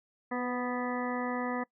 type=harmonic tone with a mistuned harmonic; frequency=246.9 Hz; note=B3; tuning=in tune; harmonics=1 / 2 / 3 / 4 / 5 / 7 / 8; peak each=-34 / -37 / -39 / -40 / -41 / -42 / -43 dBFS; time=0.31-1.64 s; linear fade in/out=10 ms; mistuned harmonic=2; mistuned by=+17 cents; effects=noise-tail reverb RT60 0.1 s tail -22 dB re dry